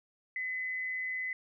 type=tone with amplitude modulation; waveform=sine; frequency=2020 Hz; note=B6; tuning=39 cents sharp; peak=-31 dBFS; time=0.36-1.33 s; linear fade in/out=2 ms; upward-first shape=sine; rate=176 Hz; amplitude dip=40%; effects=none